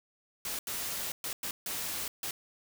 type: noise bursts at uneven times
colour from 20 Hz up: white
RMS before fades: -36 dBFS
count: 6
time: 0.45-0.59 / 0.67-1.12 / 1.24-1.33 / 1.43-1.51 / 1.66-2.08 / 2.23-2.31 s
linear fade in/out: 2 ms
effects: none